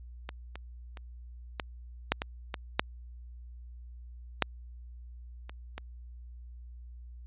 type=clicks; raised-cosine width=0.3 ms; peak=-21 / -25 / -29 / -15 / -8 / -16 / -17 / -7 / -7 / -27 / -22 dBFS; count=11; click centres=0.291 / 0.556 / 0.972 / 1.598 / 2.12 / 2.219 / 2.542 / 2.795 / 4.423 / 5.495 / 5.78 s; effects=added 60 Hz sine -44 dBFS peak until 7.26 s + resampled to 8000 Hz